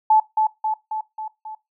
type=tone with echo; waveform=sine; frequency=868 Hz; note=A5; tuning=24 cents flat; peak=-11 dBFS; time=0.1-0.2 s; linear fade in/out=5 ms; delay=270 ms; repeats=5; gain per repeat=-4 dB; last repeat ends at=1.55 s; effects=noise-tail reverb RT60 0.2 s tail -20 dB re dry